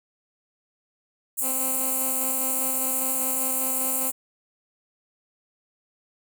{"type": "high-pass noise", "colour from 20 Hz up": "pink", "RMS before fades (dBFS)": -26, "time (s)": [1.37, 4.12], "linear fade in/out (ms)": 20, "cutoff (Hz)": 7200, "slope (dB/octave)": 96}
{"type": "tone with tremolo", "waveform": "15% pulse", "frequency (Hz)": 261.6, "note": "C4", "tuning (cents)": 0, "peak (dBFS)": -25, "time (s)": [1.41, 4.12], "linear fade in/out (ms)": 50, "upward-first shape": "square", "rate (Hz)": 5, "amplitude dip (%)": 25}
{"effects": []}